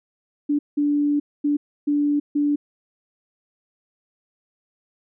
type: tone bursts at uneven times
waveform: sine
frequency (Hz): 291.3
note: D4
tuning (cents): -14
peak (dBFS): -17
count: 5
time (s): 0.49-0.59 / 0.77-1.2 / 1.44-1.57 / 1.87-2.2 / 2.35-2.56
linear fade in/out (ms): 10
effects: none